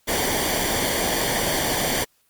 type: noise with comb filter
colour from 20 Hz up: pink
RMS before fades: -23 dBFS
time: 0.07-2.05 s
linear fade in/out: 20 ms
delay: 0.76 ms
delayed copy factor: -0.65
effects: white hiss -64 dBFS RMS until 2.29 s + Opus 48 kbps